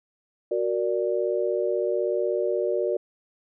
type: chord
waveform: sine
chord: Gb augmented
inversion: none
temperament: equal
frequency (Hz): 370 / 466.2 / 587.3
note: Gb4 / Bb4 / D5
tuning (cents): 0 / 0 / 0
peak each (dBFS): -26 / -27 / -27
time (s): 0.51-2.97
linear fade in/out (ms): 5
effects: none